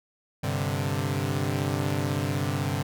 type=chord; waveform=sawtooth; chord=G suspended fourth; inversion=none; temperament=equal; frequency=98 / 130.81 / 146.83 Hz; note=G2 / C3 / D3; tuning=0 / 0 / 0 cents; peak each=-26 dBFS; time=0.43-2.83 s; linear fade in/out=10 ms; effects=none